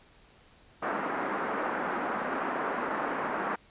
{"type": "band-pass noise", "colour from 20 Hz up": "white", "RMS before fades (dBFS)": -32, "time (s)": [0.82, 3.56], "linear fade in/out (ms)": 10, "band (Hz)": [200, 1500], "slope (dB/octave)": 24, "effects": ["pink hiss -59 dBFS RMS until 3.7 s", "resampled to 8000 Hz"]}